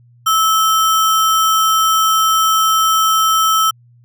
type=tone with sample-and-hold; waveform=sine; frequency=1304 Hz; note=E6; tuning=19 cents flat; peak=-10 dBFS; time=0.26-3.71 s; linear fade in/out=10 ms; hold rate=4410 Hz; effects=added 120 Hz sine -45 dBFS peak until 4.04 s